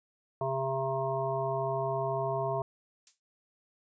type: harmonic tone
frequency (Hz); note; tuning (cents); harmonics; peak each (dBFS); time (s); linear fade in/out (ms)
134; C3; +42; 1 / 3 / 5 / 7 / 8; -36 / -35 / -32 / -37 / -39; 0.41-2.62; 2
type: noise with exponential decay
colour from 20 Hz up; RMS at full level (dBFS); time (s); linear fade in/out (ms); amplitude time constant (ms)
violet; -42; 3.07-3.2; 1; 28
effects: resampled to 16000 Hz